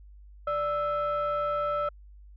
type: tone pair together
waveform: sine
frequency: 588 / 1318.5 Hz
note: D5 / E6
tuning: +2 / 0 cents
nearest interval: octave + major second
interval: 1398 cents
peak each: -27 dBFS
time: 0.47-1.89 s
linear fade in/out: 5 ms
effects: tanh soft clip ceiling -22 dBFS + added 50 Hz sine -47 dBFS peak until 2.36 s